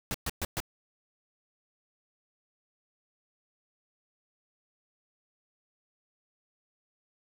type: noise bursts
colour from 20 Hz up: pink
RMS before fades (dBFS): -32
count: 4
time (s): 0.11-0.602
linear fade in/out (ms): 0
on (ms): 33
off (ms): 120
effects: none